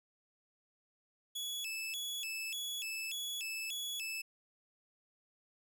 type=tone with vibrato; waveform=sawtooth; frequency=2979 Hz; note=F#7; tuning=11 cents sharp; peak=-35 dBFS; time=1.35-4.22 s; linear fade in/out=10 ms; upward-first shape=square; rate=1.7 Hz; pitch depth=220 cents each way; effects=none